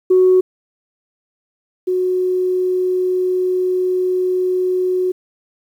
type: tone pair in turn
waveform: sine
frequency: 370 / 367.2 Hz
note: F#4 / F#4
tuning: 0 / -13 cents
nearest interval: unison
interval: 13 cents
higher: first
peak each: -7 / -14 dBFS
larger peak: first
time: 0.1-0.41 / 1.87-5.12 s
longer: second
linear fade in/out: 10 ms
effects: tanh soft clip ceiling -4 dBFS + 8-bit